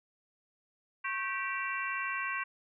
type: harmonic tone with a mistuned harmonic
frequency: 389 Hz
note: G4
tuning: 13 cents flat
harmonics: 3 / 4 / 5 / 6 / 7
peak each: -37 / -38 / -39 / -40 / -40 dBFS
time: 1.04-2.44 s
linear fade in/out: 10 ms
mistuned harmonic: 3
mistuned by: -110 cents
effects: none